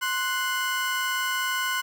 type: tone pair together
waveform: 30% pulse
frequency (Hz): 1046.5 / 1481.6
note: C6 / F#6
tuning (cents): 0 / +2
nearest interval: tritone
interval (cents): 602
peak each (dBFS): -26 / -24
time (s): 0.01-1.82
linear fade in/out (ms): 20
effects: 9-bit